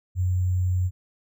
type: tone with sample-and-hold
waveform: sine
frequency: 91.1 Hz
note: F#2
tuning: 26 cents flat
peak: -20 dBFS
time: 0.15-0.91 s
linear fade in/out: 50 ms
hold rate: 7350 Hz
effects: none